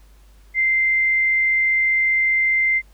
sine tone, 2085 Hz, C7, 7 cents flat, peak -15 dBFS, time 0.54-2.82 s, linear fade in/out 50 ms, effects added 50 Hz sine -46 dBFS peak until 2.93 s + pink hiss -58 dBFS RMS until 2.93 s

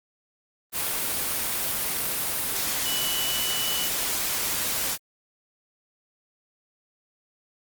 sine tone in noise, 2960 Hz, F#7, in tune, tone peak -29 dBFS, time 2.83-3.9 s, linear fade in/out 50 ms, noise white, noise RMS -27 dBFS, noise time 0.72-4.98 s, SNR -5 dB, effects Opus 32 kbps

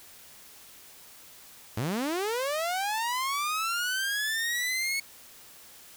sawtooth linear sweep, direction up, 97.8 to 2212 Hz, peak -24 dBFS, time 1.77-5 s, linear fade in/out 5 ms, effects white hiss -51 dBFS RMS until 5.96 s

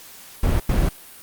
brown noise bursts at uneven times, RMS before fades -18 dBFS, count 2, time 0.43-0.6 / 0.69-0.89 s, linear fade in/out 5 ms, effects white hiss -43 dBFS RMS until 1.22 s + Opus 48 kbps

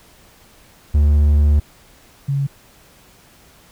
triangle / sine tone pair in turn, 73.6 / 139.22 Hz, D2 / C#3, +4 / +8 cents, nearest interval major seventh, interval 1104 cents, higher second, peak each -8 / -16 dBFS, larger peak first, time 0.94-1.6 / 2.28-2.47 s, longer first, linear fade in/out 10 ms, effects pink hiss -49 dBFS RMS until 3.71 s

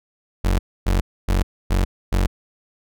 35% pulse tone bursts, 46.25 Hz, F#1, in tune, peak -14 dBFS, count 5, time 0.44-2.27 s, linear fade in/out 10 ms, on 150 ms, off 270 ms, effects none

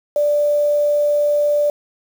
sine tone with quantisation, 587.3 Hz, D5, in tune, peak -13 dBFS, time 0.16-1.7 s, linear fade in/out 2 ms, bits 6, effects none

